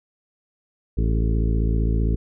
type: harmonic tone with a mistuned harmonic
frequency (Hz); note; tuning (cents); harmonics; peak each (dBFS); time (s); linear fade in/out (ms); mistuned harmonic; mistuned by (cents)
55.4; A1; +13; 1 / 2 / 3 / 4 / 5 / 6 / 7 / 8; -19 / -25 / -29 / -31 / -33 / -35 / -36 / -37; 0.97-2.16; 10; 7; +55
effects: none